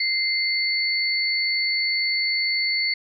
sine tone pair together, 2086 / 4451 Hz, C7 / C#8, -6 / +6 cents, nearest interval octave + minor second, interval 1312 cents, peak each -23 dBFS, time 0-2.94 s, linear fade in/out 5 ms, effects none

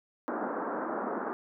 pink band-pass noise, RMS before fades -34 dBFS, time 0.28-1.33 s, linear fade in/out 0 ms, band 220 to 1500 Hz, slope 48 dB/octave, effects none

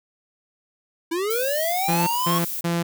square linear sweep, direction up, 320.1 to 1108.7 Hz, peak -23 dBFS, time 1.11-2.39 s, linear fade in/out 10 ms
violet noise, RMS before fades -29 dBFS, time 1.3-2.61 s, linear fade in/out 5 ms
sawtooth tone bursts, 170.2 Hz, F3, 44 cents flat, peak -17 dBFS, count 3, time 1.88-2.83 s, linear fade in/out 10 ms, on 190 ms, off 190 ms
effects none

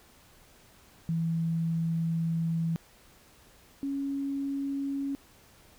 sine tone pair in turn, 164.81 / 277.2 Hz, E3 / C#4, 0 / 0 cents, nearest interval major sixth, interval 900 cents, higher second, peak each -26 / -29 dBFS, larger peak first, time 1.09-2.76 / 3.83-5.15 s, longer first, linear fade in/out 0 ms, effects pink hiss -58 dBFS RMS until 5.78 s

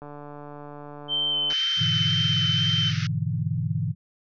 click train, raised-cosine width 1 ms, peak -27 dBFS, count 221, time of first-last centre 0.02-1.527 s, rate 146 Hz
sine tone with vibrato, 3091 Hz, G7, 25 cents flat, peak -22 dBFS, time 1.08-2.93 s, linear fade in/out 50 ms, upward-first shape square, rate 2 Hz, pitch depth 12 cents each way
pink band-pass noise, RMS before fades -35 dBFS, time 1.5-3.07 s, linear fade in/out 2 ms, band 1300 to 6000 Hz, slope 96 dB/octave
sine chord, E dominant seventh, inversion first, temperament just, 103.01 / 123.61 / 148.33 / 164.81 Hz, G#2 / B2 / D3 / E3, -14 / +2 / +18 / 0 cents, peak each -29 dBFS, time 1.77-3.95 s, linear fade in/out 50 ms
effects none

